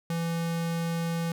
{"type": "tone", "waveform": "square", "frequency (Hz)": 167.2, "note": "E3", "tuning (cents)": 25, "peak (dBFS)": -28, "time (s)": [0.1, 1.32], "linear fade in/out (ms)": 2, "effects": []}